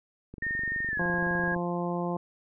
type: click train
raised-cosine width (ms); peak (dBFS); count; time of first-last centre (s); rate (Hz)
3; -29; 30; 0.34-1.564; 23.7
type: tone with pitch glide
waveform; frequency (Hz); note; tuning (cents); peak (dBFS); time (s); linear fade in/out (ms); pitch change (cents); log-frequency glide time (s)
sine; 1833 to 1642.5; A#6 to G#6; -30 to -20; -28; 0.42-1.55; 5; -190; 0.87-1.01
type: harmonic tone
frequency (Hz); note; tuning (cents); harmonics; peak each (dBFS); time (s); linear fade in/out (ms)
174.61; F3; 0; 1 / 2 / 3 / 4 / 5 / 6; -31 / -34 / -36 / -37 / -38 / -39; 0.99-2.17; 5
effects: none